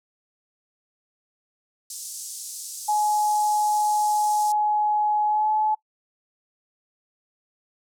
white band-pass noise, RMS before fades -36 dBFS, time 1.9-4.52 s, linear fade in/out 2 ms, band 5400 to 10000 Hz, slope 24 dB/octave
sine tone with pitch glide, 843 to 858.2 Hz, G#5 to A5, +26 to -43 cents, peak -19 dBFS, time 2.88-5.75 s, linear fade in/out 10 ms, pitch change +31 cents, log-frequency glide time 5.26-5.5 s
effects noise-tail reverb RT60 0.1 s tail -22 dB re dry

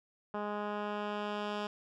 10% pulse tone with low-pass filter sweep, 207.7 Hz, G#3, in tune, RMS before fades -37 dBFS, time 0.34-1.67 s, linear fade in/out 2 ms, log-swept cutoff 1400 to 4000 Hz, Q 1, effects none

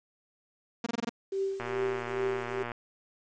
sawtooth tone bursts, 233.6 Hz, A#3, 4 cents sharp, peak -25 dBFS, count 6, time 0.84-1.094 s, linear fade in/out 5 ms, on 24 ms, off 22 ms
sine tone with tremolo, 389 Hz, G4, 13 cents flat, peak -26 dBFS, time 1.32-2.63 s, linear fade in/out 5 ms, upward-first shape triangle, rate 2.4 Hz, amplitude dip 90%
click train, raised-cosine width 0.5 ms, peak -21 dBFS, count 134, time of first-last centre 1.6-2.718 s, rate 119 Hz
effects resampled to 16000 Hz + 9-bit

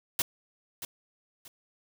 white noise with echo, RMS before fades -27 dBFS, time 0.19-0.22 s, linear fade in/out 2 ms, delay 630 ms, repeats 2, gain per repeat -11 dB, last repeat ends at 1.48 s, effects none

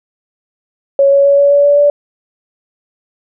sine tone with pitch steps, 554.4 / 558.6 / 562.8 / 567 / 571.3 / 575.6 / 579.9 Hz, C#5 / C#5 / C#5 / C#5 / D5 / D5 / D5, 0 / +13 / +26 / +39 / -48 / -35 / -22 cents, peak -5 dBFS, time 0.99-1.9 s, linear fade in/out 2 ms, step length 130 ms, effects none

